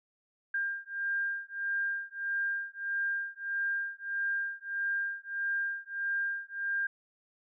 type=beating tone pair; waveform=sine; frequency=1599 / 1600.6 Hz; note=G6 / G6; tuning=+34 / +36 cents; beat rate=1.6 Hz; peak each=-34 / -34 dBFS; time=0.54-6.87 s; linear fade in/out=5 ms; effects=none